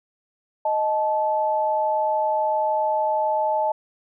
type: tone pair together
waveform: sine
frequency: 622.3 / 869.3 Hz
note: D#5 / A5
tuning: 0 / -21 cents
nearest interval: tritone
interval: 579 cents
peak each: -23 / -21 dBFS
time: 0.65-3.72 s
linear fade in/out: 5 ms
effects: none